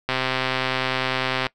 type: click train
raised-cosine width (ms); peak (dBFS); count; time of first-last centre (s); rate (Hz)
0.3; -6; 180; 0.09-1.467; 130
effects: noise-tail reverb RT60 0.1 s tail -21 dB re dry

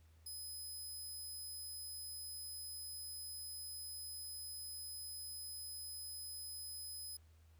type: tone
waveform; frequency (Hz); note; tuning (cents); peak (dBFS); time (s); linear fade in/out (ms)
15% pulse; 5050; D#8; +25; -40; 0.26-7.17; 5
effects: added 80 Hz sine -62 dBFS peak until 7.59 s + pink hiss -75 dBFS RMS until 7.59 s

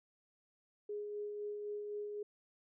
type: tone with tremolo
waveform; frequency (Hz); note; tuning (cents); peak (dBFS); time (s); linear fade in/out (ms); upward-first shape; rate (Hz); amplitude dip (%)
sine; 415.3; G#4; 0; -38; 0.89-2.23; 5; sine; 3.9; 30
effects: none

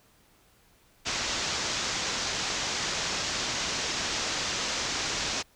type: low-pass noise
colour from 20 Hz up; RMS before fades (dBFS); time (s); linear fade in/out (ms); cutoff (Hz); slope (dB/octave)
white; -31; 1.05-5.43; 20; 6800; 48
effects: pink hiss -62 dBFS RMS until 5.55 s

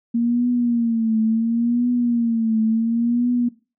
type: tone with vibrato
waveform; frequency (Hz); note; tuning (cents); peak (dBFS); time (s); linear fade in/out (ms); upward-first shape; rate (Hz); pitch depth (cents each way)
sine; 232.1; A#3; -7; -16; 0.14-3.49; 10; triangle; 0.71; 100
effects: noise-tail reverb RT60 0.3 s tail -18 dB re dry

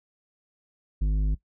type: tone with tanh clipping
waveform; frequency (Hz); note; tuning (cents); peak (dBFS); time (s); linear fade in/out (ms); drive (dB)
triangle; 51.3; G#1; -21; -23; 1.01-1.35; 10; 14
effects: noise-tail reverb RT60 0.1 s tail -17 dB re dry

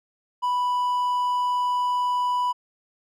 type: tone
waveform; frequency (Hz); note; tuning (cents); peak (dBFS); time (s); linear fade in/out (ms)
triangle; 987.8; B5; 0; -19; 0.42-2.53; 20
effects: none

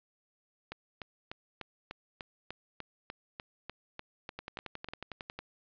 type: two click trains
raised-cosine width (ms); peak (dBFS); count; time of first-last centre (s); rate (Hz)
0.3; -24 / -24; 15 / 12; 0.72-4.887 / 4.39-5.39; 3.36 / 11
effects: resampled to 11025 Hz + 11-bit

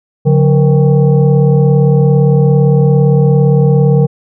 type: tone with frequency modulation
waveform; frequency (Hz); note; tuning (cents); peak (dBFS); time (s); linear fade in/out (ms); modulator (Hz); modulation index
sine; 142.7; D3; -49; -5; 0.25-4.07; 20; 323; 0.92
effects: none

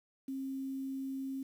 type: tone with quantisation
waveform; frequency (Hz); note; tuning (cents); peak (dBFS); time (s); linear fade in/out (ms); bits
sine; 268.3; C4; +44; -36; 0.28-1.43; 5; 10
effects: none

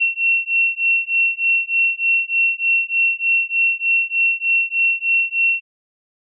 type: beating tone pair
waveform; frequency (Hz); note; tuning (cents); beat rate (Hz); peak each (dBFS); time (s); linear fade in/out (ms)
sine; 2717 / 2720.3; F7 / F7; -48 / -46; 3.3; -18; 0-5.61; 20
effects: none

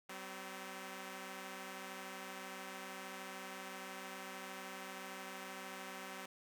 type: tone pair together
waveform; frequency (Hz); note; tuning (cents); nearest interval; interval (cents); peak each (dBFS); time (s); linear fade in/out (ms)
5% pulse; 190.3 / 258.1; F#3 / C4; +49 / -23; perfect fourth; 528; -37 / -38; 0.09-6.26; 5
effects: none

